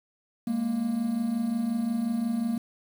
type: tone pair together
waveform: triangle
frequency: 207.5 / 233.1 Hz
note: G#3 / A#3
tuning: -1 / 0 cents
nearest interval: major second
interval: 201 cents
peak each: -30 / -24 dBFS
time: 0.47-2.58 s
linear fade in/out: 5 ms
effects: 8-bit